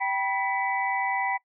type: tone cluster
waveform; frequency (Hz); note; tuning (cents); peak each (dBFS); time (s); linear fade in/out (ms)
sine; 777 / 973 / 1988 / 2284; G5 / B5 / B6 / D7; -16 / -26 / +11 / -49; -28 / -30 / -29 / -36; 0-1.38; 20
effects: noise-tail reverb RT60 0.1 s tail -22 dB re dry